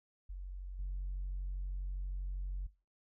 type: tone with level steps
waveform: sine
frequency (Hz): 46.25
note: F#1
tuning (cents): 0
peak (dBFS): -40 / -34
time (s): 0.29-2.67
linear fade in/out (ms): 10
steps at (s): 0.79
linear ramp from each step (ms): 5
effects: noise-tail reverb RT60 0.3 s tail -20 dB re dry + tanh soft clip ceiling -33 dBFS